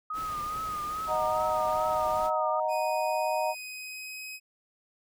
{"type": "tone with vibrato", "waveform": "sine", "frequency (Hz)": 1244.5, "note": "D#6", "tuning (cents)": 0, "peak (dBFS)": -31, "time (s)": [0.1, 2.6], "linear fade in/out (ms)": 5, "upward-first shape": "triangle", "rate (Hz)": 2.4, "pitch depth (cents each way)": 67}
{"type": "noise", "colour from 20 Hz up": "pink", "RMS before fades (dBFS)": -44, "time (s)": [0.13, 2.31], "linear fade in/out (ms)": 50}
{"type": "chord", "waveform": "sine", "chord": "D# minor", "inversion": "none", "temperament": "equal", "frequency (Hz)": [622.3, 740, 932.3], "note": ["D#5", "F#5", "A#5"], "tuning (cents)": [0, 0, 0], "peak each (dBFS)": [-29, -32, -30], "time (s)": [1.07, 3.55], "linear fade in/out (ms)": 50}
{"type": "tone with pitch glide", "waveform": "sawtooth", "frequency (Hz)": [2483, 2529], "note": ["D#7", "D#7"], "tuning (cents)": [-4, 28], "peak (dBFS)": -35, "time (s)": [2.68, 4.4], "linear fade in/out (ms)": 50, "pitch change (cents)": 32, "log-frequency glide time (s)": [3.07, 4.2]}
{"effects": []}